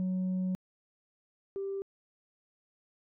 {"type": "tone pair in turn", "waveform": "sine", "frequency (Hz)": [185.2, 392.4], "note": ["F#3", "G4"], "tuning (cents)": [2, 2], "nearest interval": "octave + minor second", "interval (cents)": 1300, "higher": "second", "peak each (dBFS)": [-26, -32], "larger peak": "first", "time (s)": [[0, 0.55], [1.56, 1.82]], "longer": "first", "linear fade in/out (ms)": 0, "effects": ["tanh soft clip ceiling -28 dBFS"]}